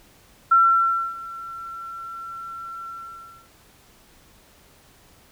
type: tone with ADSR envelope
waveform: sine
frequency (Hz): 1353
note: E6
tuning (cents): +45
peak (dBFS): -11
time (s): 0.51-3.49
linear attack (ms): 10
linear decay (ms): 620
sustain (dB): -21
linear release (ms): 610
effects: pink hiss -54 dBFS RMS until 5.31 s